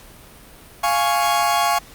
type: chord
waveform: 40% pulse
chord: Db major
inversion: first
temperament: equal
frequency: 698.5 / 830.6 / 1108.7 Hz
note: F5 / Ab5 / Db6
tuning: 0 / 0 / 0 cents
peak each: -20 dBFS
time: 0.83-1.79 s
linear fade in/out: 10 ms
effects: pink hiss -44 dBFS RMS until 1.94 s + Opus 48 kbps